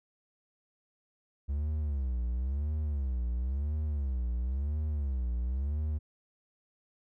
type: tone with vibrato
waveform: triangle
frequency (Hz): 67.7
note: C#2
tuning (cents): -40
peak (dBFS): -27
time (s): 1.48-5.99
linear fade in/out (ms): 20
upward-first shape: sine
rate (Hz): 0.97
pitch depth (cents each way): 220
effects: none